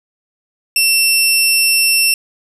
15% pulse tone, 2700 Hz, E7, 41 cents sharp, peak -3 dBFS, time 0.76-2.14 s, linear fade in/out 2 ms, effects none

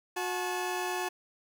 20% pulse tone pair together, 363.3 / 864 Hz, F#4 / A5, -32 / -32 cents, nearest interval octave + minor third, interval 1500 cents, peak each -28 / -30 dBFS, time 0.16-1.09 s, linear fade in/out 10 ms, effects none

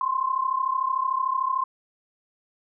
sine tone pair together, 1034 / 1067.4 Hz, C6 / C6, -21 / +34 cents, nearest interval minor second, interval 55 cents, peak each -25 dBFS, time 0.01-1.64 s, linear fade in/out 2 ms, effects none

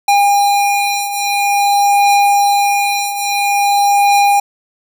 square beating tone pair, 808 / 808.49 Hz, G#5 / G#5, -48 / -47 cents, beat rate 0.49 Hz, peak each -17 / -12 dBFS, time 0.08-4.4 s, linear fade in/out 5 ms, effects none

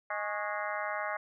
harmonic tone with a mistuned harmonic, 207.7 Hz, G#3, in tune, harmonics 3 / 4 / 5 / 6 / 7 / 8 / 9 / 10, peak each -38 / -39 / -40 / -41 / -41 / -42 / -43 / -43 dBFS, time 0.1-1.17 s, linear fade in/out 5 ms, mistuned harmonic 5, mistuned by +100 cents, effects none

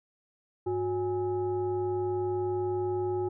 sine tone with frequency modulation, 364 Hz, F#4, 28 cents flat, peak -27 dBFS, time 0.66-3.29 s, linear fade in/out 10 ms, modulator 464 Hz, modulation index 0.65, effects none

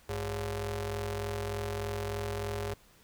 sawtooth ring-modulated tone, 155.56 Hz, D#3, in tune, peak -26 dBFS, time 0.09-2.74 s, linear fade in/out 5 ms, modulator 255 Hz, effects pink hiss -61 dBFS RMS until 3.03 s

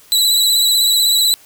sawtooth tone with vibrato, 3951 Hz, B7, in tune, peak -8 dBFS, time 0.12-1.34 s, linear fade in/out 0 ms, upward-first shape triangle, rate 16 Hz, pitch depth 48 cents each way, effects white hiss -46 dBFS RMS until 1.45 s

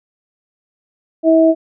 sine tone pair together, 324.6 / 645.8 Hz, E4 / E5, -27 / -36 cents, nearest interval octave, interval 1191 cents, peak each -10 dBFS, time 1.23-1.55 s, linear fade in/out 50 ms, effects none

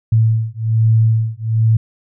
sine beating tone pair, 111.2 / 112.4 Hz, A2 / A2, +19 / +37 cents, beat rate 1.2 Hz, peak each -14 dBFS, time 0.12-1.77 s, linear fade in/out 5 ms, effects none

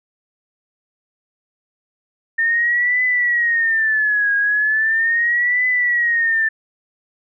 sine tone with vibrato, 1813 Hz, A#6, 49 cents flat, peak -14 dBFS, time 2.38-6.49 s, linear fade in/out 10 ms, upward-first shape triangle, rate 0.38 Hz, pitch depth 180 cents each way, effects none

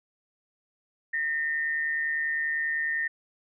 sine tone pair together, 1825.5 / 1975.5 Hz, A#6 / B6, -37 / 0 cents, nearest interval minor second, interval 137 cents, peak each -26 / -35 dBFS, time 1.13-3.08 s, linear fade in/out 10 ms, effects none

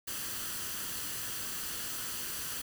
white noise with comb filter, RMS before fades -38 dBFS, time 0.07-2.62 s, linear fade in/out 10 ms, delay 0.66 ms, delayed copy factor +0.5, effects none

